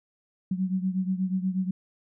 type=beating tone pair; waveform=sine; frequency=185 / 193.3 Hz; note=F#3 / G3; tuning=0 / -24 cents; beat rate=8.3 Hz; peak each=-26 / -30 dBFS; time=0.51-1.71 s; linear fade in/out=5 ms; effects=none